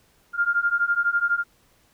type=beating tone pair; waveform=sine; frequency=1396.9 / 1408.9 Hz; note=F6 / F6; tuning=0 / +15 cents; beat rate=12 Hz; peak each=-23 / -22 dBFS; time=0.33-1.44 s; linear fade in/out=50 ms; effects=pink hiss -61 dBFS RMS until 1.93 s